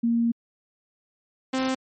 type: tone pair in turn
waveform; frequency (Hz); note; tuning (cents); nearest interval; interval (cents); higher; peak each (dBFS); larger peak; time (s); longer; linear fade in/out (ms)
sine / sawtooth; 233.1 / 261.6; A#3 / C4; 0 / 0; major second; 200; second; -19; neither; 0.03-0.32 / 1.53-1.75; first; 10
effects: MP3 32 kbps